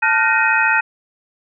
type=tone cluster; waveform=sine; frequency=883 / 1410 / 1524 / 1859 / 2517 Hz; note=A5 / F6 / G6 / A#6 / D#7; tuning=+6 / +16 / -49 / -5 / +19 cents; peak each=-19 dBFS; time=0.02-0.81 s; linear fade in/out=10 ms; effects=none